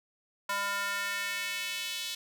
square tone with high-pass filter sweep, 200.7 Hz, G3, 41 cents sharp, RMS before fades -34 dBFS, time 0.49-2.15 s, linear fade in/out 5 ms, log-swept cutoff 1100 to 3500 Hz, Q 2, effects none

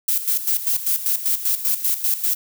violet noise with tremolo, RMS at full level -19 dBFS, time 0.08-2.35 s, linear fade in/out 5 ms, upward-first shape square, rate 5.1 Hz, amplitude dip 70%, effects none

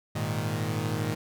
sawtooth chord, Ab suspended second, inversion none, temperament equal, 103.83 / 116.54 / 155.56 Hz, Ab2 / Bb2 / Eb3, 0 / 0 / 0 cents, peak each -28 dBFS, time 0.15-1.15 s, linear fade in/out 10 ms, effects none

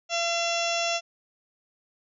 harmonic tone with a mistuned harmonic, 680 Hz, F5, 46 cents flat, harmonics 1 / 2 / 3 / 4 / 5 / 6 / 7 / 8 / 9 / 10, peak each -28 / -36 / -39 / -30 / -34 / -40 / -44 / -34 / -36 / -40 dBFS, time 0.09-1.01 s, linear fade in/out 50 ms, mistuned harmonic 10, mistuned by +24 cents, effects none

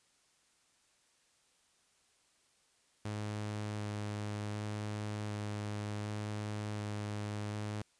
sawtooth tone with vibrato, 104.8 Hz, G#2, 16 cents sharp, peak -33 dBFS, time 3.05-7.82 s, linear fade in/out 5 ms, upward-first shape square, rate 0.67 Hz, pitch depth 8 cents each way, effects white hiss -71 dBFS RMS until 7.99 s + resampled to 22050 Hz

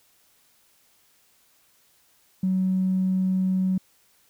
triangle tone with tanh clipping, 187.1 Hz, F#3, 20 cents sharp, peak -20 dBFS, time 2.43-3.78 s, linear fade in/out 5 ms, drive 4 dB, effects white hiss -62 dBFS RMS until 4.29 s

